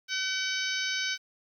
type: harmonic tone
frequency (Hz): 760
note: F#5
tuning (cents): +46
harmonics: 2 / 3 / 4 / 5 / 6 / 7 / 8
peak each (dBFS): -33 / -35 / -36 / -37 / -38 / -38 / -39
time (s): 0.08-1.18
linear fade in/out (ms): 50
effects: 10-bit